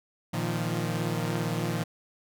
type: chord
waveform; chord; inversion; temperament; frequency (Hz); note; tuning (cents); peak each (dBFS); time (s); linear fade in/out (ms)
sawtooth; Bb suspended fourth; none; equal with one note detuned; 116.54 / 155.56 / 173.11; Bb2 / Eb3 / F3; 0 / 0 / -15; -28; 0.33-1.84; 10
effects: none